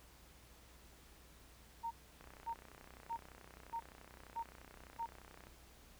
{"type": "tone bursts", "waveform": "sine", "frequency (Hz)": 922, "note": "A#5", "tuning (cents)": -19, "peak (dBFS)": -38, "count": 6, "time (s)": [1.83, 5.066], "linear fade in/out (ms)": 20, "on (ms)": 81, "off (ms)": 550}
{"type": "click train", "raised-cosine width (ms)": 0.5, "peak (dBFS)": -40, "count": 104, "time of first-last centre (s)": [2.21, 5.469], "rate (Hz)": 31.6}
{"effects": ["added 60 Hz sine -63 dBFS peak until 5.99 s", "pink hiss -63 dBFS RMS until 5.99 s"]}